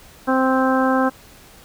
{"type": "harmonic tone", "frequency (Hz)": 261.6, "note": "C4", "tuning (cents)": 0, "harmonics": [1, 2, 3, 4, 5, 6], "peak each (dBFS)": [-18, -21, -23, -24, -25, -26], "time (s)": [0.27, 1.1], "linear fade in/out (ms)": 20, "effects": ["pink hiss -46 dBFS RMS until 1.64 s"]}